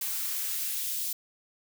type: noise with high-pass filter sweep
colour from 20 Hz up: blue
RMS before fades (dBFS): -32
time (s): 0.01-1.13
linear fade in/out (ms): 5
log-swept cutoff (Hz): 670 to 3600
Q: 0.89
effects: none